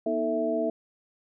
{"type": "tone cluster", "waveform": "sine", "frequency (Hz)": [240.9, 316.2, 442, 658], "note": ["B3", "D#4", "A4", "E5"], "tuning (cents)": [-43, 28, 8, -3], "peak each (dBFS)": [-32, -31, -31, -27], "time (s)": [0.06, 0.7], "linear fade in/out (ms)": 5, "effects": []}